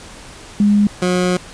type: tone pair in turn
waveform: sine / 20% pulse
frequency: 205.7 / 180.55 Hz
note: G#3 / F#3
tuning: -16 / -42 cents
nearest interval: major second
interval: 226 cents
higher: first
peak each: -9 dBFS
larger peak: neither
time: 0.6-0.87 / 1.02-1.37 s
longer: second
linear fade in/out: 2 ms
effects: pink hiss -37 dBFS RMS until 1.53 s + resampled to 22050 Hz